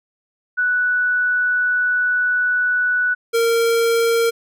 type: tone pair in turn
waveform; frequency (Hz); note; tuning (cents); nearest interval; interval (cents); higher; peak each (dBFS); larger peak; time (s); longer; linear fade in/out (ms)
sine / square; 1480 / 461.7; F#6 / A#4; 0 / -17; octave + minor sixth; 2017; first; -15; neither; 0.57-3.15 / 3.33-4.31; first; 20
effects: none